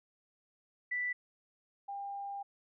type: tone pair in turn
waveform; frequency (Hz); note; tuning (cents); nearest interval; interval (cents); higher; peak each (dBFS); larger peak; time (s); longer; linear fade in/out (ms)
sine; 1975.5 / 799.5; B6 / G5; 0 / +34; octave + major third; 1566; first; -32 / -38; first; 0.91-1.13 / 1.88-2.43; second; 10
effects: none